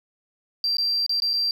sine tone with dropouts, 4713 Hz, D8, 5 cents sharp, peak -19 dBFS, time 0.64-1.51 s, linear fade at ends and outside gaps 1 ms, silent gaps 0.769-0.783 / 1.064-1.094 / 1.201-1.221 / 1.333-1.337 s, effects tanh soft clip ceiling -17 dBFS + 10-bit

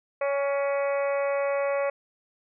harmonic tone with a mistuned harmonic, 280 Hz, C#4, 18 cents sharp, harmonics 2 / 3 / 4 / 5 / 6 / 7 / 8 / 9, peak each -24 / -37 / -35 / -40 / -45 / -39 / -40 / -43 dBFS, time 0.21-1.9 s, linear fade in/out 5 ms, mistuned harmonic 3, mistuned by -21 cents, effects none

